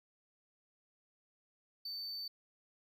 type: tone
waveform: triangle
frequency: 4551 Hz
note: C#8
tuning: 45 cents sharp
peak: -39 dBFS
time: 1.85-2.28 s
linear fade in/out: 5 ms
effects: none